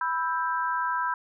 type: chord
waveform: sine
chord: E minor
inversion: second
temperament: just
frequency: 988.9 / 1318.5 / 1582.2 Hz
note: B5 / E6 / G6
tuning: +2 / 0 / +16 cents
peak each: -27 / -31 / -31 dBFS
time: 0.01-1.14 s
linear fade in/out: 2 ms
effects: none